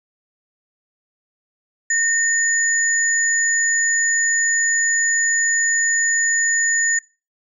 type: tone pair together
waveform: sine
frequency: 1833 / 6920 Hz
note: A#6 / A8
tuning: -30 / -30 cents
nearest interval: octave + major seventh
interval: 2300 cents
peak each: -18 dBFS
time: 1.9-6.99 s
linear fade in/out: 5 ms
effects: noise-tail reverb RT60 0.3 s tail -22 dB re dry